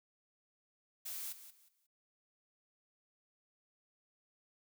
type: noise with echo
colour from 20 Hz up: blue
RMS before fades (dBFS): -43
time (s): 1.05-1.33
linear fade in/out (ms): 10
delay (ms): 180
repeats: 3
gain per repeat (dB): -12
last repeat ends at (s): 1.87
effects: none